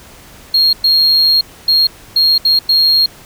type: tone bursts at uneven times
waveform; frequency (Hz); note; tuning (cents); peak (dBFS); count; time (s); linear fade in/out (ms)
sine; 4252; C8; +27; -5; 6; 0.54-0.73 / 0.84-1.41 / 1.68-1.87 / 2.16-2.38 / 2.45-2.59 / 2.69-3.06; 5
effects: tanh soft clip ceiling -6 dBFS + pink hiss -39 dBFS RMS until 3.25 s